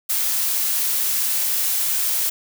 blue noise, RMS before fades -21 dBFS, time 0.09-2.3 s, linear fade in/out 10 ms, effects none

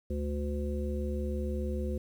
harmonic tone, 72.8 Hz, D2, 15 cents flat, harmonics 1 / 3 / 5 / 7, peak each -32 / -37 / -39 / -40 dBFS, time 0.1-1.98 s, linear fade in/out 5 ms, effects 10-bit

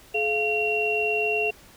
sine tone cluster, 427.6 / 697 / 2744 Hz, A4 / F5 / F7, -49 / -4 / -31 cents, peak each -26 / -30 / -24 dBFS, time 0.14-1.51 s, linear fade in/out 10 ms, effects pink hiss -51 dBFS RMS until 1.76 s

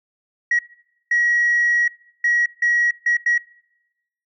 sine tone bursts at uneven times, 1909 Hz, A#6, 41 cents sharp, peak -13 dBFS, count 6, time 0.51-0.59 / 1.11-1.88 / 2.24-2.46 / 2.62-2.91 / 3.06-3.17 / 3.26-3.38 s, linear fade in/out 5 ms, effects noise-tail reverb RT60 0.9 s tail -24 dB re dry + tanh soft clip ceiling -11 dBFS

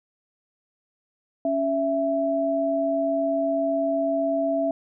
sine tone pair together, 278.8 / 663 Hz, C#4 / E5, +10 / +10 cents, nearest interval octave + minor third, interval 1500 cents, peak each -26 / -22 dBFS, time 1.45-4.71 s, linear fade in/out 2 ms, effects none

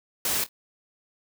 white noise with echo, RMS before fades -26 dBFS, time 0.25-0.44 s, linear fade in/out 2 ms, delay 25 ms, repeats 2, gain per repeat -15 dB, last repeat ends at 0.49 s, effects none

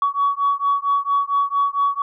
sine beating tone pair, 1125 / 1129.4 Hz, C#6 / C#6, +25 / +32 cents, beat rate 4.4 Hz, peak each -19 dBFS, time 0.02-2.02 s, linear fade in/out 2 ms, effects tanh soft clip ceiling -10 dBFS

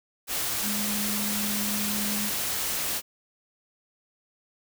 sine tone in noise, 207.7 Hz, G#3, in tune, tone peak -31 dBFS, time 0.62-2.31 s, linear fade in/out 50 ms, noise white, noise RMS -29 dBFS, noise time 0.27-3.02 s, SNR -5 dB, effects none

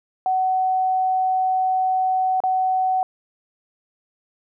sine tone with dropouts, 750 Hz, F#5, 23 cents sharp, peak -17 dBFS, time 0.26-3.03 s, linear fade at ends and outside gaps 1 ms, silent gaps 2.403-2.437 s, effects none

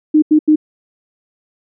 sine tone bursts, 306.6 Hz, D#4, 25 cents flat, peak -6 dBFS, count 3, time 0.14-0.559 s, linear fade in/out 10 ms, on 83 ms, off 85 ms, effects none

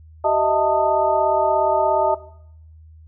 sine tone cluster, 383.2 / 617 / 654 / 893 / 1238 Hz, G4 / D#5 / E5 / A5 / D#6, -39 / -15 / -14 / +25 / -9 cents, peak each -26 / -19 / -21 / -19 / -27 dBFS, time 0.24-2.15 s, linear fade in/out 10 ms, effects noise-tail reverb RT60 0.7 s tail -17 dB re dry + added 79 Hz sine -42 dBFS peak until 3.07 s

